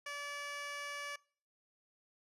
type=tone with band-pass filter; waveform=15% pulse; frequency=576 Hz; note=D5; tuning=34 cents flat; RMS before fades=-43 dBFS; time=0.06-1.16 s; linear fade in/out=5 ms; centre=3000 Hz; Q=0.57; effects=noise-tail reverb RT60 0.5 s tail -24 dB re dry + resampled to 32000 Hz